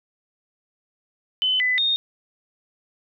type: tone with pitch steps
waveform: sine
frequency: 3033 / 2003 / 3688 Hz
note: F#7 / B6 / A#7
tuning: +42 / +24 / -19 cents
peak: -18 dBFS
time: 1.42-1.96 s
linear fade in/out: 0 ms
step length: 180 ms
effects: none